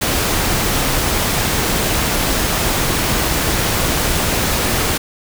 pink noise, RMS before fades -17 dBFS, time 0.01-4.98 s, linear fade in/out 10 ms, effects none

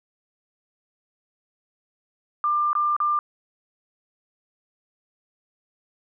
sine tone with dropouts, 1193 Hz, D6, 27 cents sharp, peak -19 dBFS, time 2.44-3.19 s, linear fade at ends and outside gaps 1 ms, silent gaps 2.731-2.752 / 2.965-3.002 s, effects none

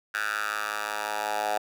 10% pulse tone with high-pass filter sweep, 105.5 Hz, G#2, 28 cents sharp, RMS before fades -30 dBFS, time 0.14-1.58 s, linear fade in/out 5 ms, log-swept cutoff 1500 to 750 Hz, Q 4.4, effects none

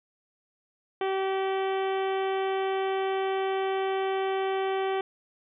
harmonic tone, 384.6 Hz, G4, 33 cents flat, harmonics 1 / 2 / 3 / 4 / 5 / 6 / 7 / 8 / 9, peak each -27 / -31 / -38 / -42 / -42 / -43 / -48 / -44 / -50 dBFS, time 1.01-5.01 s, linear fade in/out 2 ms, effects none

